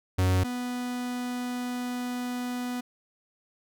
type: tone pair in turn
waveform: 45% pulse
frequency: 92.5 / 246.9 Hz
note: F#2 / B3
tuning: 0 / 0 cents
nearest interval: octave + perfect fourth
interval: 1700 cents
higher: second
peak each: -21 / -30 dBFS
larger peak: first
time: 0.18-0.44 / 0.44-2.81 s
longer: second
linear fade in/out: 10 ms
effects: none